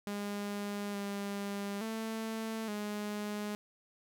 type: tone with pitch steps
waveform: sawtooth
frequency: 203.8 / 201 / 222.5 / 208.2 Hz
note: G#3 / G3 / A3 / G#3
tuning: -32 / +44 / +20 / +5 cents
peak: -32 dBFS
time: 0.07-3.55 s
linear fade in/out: 0 ms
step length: 870 ms
effects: none